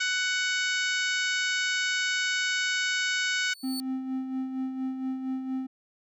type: harmonic tone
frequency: 744 Hz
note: F#5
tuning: 9 cents sharp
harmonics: 2 / 3 / 4 / 5 / 6 / 7 / 8 / 9 / 10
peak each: -28 / -32 / -34 / -36 / -38 / -39 / -40 / -41 / -42 dBFS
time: 0-3.54 s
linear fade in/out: 10 ms
type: tone with exponential growth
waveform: sawtooth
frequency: 4461 Hz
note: C#8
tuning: 10 cents sharp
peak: -28 dBFS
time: 3.29-3.8 s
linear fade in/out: 0 ms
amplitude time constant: 110 ms
type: tone with tremolo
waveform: triangle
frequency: 261.6 Hz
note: C4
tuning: in tune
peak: -25 dBFS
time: 3.63-5.67 s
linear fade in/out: 10 ms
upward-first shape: sine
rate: 4.3 Hz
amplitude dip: 50%
effects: none